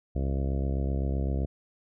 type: harmonic tone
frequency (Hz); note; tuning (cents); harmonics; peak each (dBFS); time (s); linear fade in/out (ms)
67.8; C#2; -38; 1 / 2 / 3 / 4 / 5 / 6 / 7 / 8 / 9 / 10; -27 / -33 / -37 / -39 / -41 / -43 / -44 / -45 / -46 / -47; 0.15-1.46; 10
effects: none